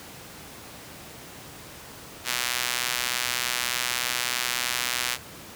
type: tone with high-pass filter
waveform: sawtooth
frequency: 123.3 Hz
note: B2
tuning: 2 cents flat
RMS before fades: -28 dBFS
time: 2.24-5.18 s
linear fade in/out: 50 ms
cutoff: 2000 Hz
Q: 0.7
effects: pink hiss -43 dBFS RMS until 5.55 s + high-pass 80 Hz 12 dB/octave